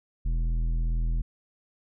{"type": "tone with tanh clipping", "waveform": "sine", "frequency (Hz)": 41.2, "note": "E1", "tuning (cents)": 0, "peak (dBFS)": -25, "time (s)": [0.25, 1.22], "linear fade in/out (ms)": 10, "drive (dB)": 10, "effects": []}